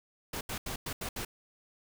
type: noise bursts at uneven times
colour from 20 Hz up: pink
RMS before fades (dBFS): -37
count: 6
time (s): 0.33-0.41 / 0.49-0.58 / 0.66-0.76 / 0.86-0.93 / 1.01-1.09 / 1.16-1.25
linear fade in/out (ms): 5
effects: none